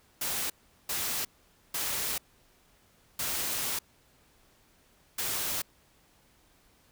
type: noise bursts at uneven times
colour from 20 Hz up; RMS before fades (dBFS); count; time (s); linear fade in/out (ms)
white; -32; 5; 0.21-0.5 / 0.89-1.25 / 1.74-2.18 / 3.19-3.79 / 5.18-5.62; 5
effects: pink hiss -64 dBFS RMS until 6.91 s